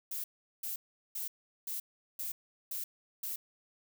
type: noise bursts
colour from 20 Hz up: violet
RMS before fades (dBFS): -38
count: 7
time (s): 0.11-3.36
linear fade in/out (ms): 5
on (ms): 130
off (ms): 390
effects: none